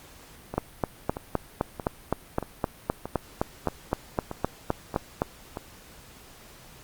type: two click trains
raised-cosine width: 1 ms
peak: -9 / -18 dBFS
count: 19 / 9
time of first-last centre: 0.58-5.219 / 0.54-5.571 s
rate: 3.88 / 1.59 Hz
effects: pink hiss -50 dBFS RMS until 6.83 s + Opus 48 kbps